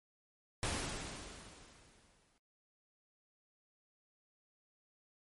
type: noise with exponential decay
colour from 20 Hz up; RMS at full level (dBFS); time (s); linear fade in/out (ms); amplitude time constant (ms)
pink; -35; 0.63-2.38; 0; 380
effects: MP3 48 kbps

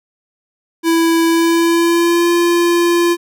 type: tone with pitch glide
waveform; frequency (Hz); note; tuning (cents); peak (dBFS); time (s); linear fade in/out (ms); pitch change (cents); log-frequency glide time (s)
square; 330.9 to 344.4; E4 to F4; +7 to -24; -11; 0.83-3.17; 50; +69; 1.27-2.31
effects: none

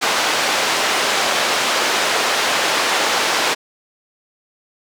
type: band-pass noise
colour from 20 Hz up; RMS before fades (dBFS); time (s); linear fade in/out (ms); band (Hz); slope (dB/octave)
pink; -18; 0.01-3.55; 20; 560 to 5900; 12
effects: none

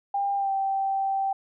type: tone with pitch glide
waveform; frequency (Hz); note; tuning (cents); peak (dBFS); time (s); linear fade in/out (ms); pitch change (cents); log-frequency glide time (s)
sine; 799 to 779.4; G5 to G5; +33 to -10; -23; 0.14-1.33; 5; -43; 0.36-0.51
effects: none

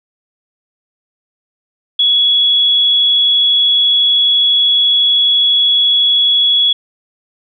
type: tone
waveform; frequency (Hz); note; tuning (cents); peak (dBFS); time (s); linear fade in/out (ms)
sine; 3367; G#7; +23; -8; 1.99-6.73; 5
effects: none

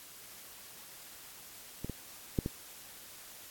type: clicks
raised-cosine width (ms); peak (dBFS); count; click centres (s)
3; -24 / -24 / -15 / -20; 4; 1.846 / 1.897 / 2.388 / 2.461
effects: white hiss -51 dBFS RMS until 3.5 s + AAC 64 kbps

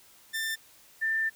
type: tone pair in turn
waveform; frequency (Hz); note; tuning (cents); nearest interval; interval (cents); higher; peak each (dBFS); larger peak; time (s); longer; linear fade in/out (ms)
sawtooth / sine; 1786 / 1786; A6 / A6; +25 / +25; unison; 0; neither; -26 / -25; second; 0.33-0.56 / 1.01-1.3; second; 20
effects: white hiss -57 dBFS RMS until 1.35 s

